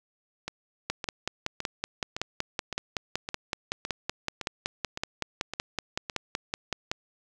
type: two click trains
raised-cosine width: 0.2 ms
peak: -11 / -16 dBFS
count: 33 / 11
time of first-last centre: 0.9-6.915 / 0.48-6.098 s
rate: 5.32 / 1.78 Hz
effects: none